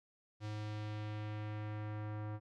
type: tone with low-pass filter sweep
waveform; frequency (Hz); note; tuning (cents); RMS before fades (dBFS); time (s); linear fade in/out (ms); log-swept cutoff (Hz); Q
square; 106.2; G#2; +39; -42; 0.4-2.4; 50; 5400 to 1300; 1.1
effects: none